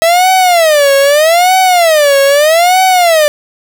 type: tone with vibrato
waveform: 45% pulse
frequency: 644 Hz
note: E5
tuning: 41 cents flat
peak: -5 dBFS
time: 0.02-3.28 s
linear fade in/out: 0 ms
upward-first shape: sine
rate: 0.8 Hz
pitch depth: 270 cents each way
effects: none